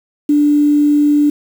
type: tone with quantisation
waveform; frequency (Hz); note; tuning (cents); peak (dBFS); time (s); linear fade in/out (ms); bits
sine; 293.7; D4; 0; -8; 0.29-1.3; 5; 6
effects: none